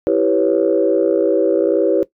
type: chord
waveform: sine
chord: C# half-diminished seventh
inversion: first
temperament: equal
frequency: 329.6 / 392 / 493.9 / 554.4 Hz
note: E4 / G4 / B4 / C#5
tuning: 0 / 0 / 0 / 0 cents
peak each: -17 dBFS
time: 0.07-2.03 s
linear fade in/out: 0 ms
effects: noise-tail reverb RT60 0.1 s tail -17 dB re dry + tanh soft clip ceiling -3 dBFS